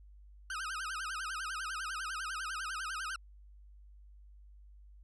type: tone with vibrato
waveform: 40% pulse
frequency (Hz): 1400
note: F6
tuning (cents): +4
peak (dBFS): -36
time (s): 0.5-3.16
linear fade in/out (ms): 2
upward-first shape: sine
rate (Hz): 10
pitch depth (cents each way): 220
effects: added 50 Hz sine -53 dBFS peak until 5.03 s + resampled to 24000 Hz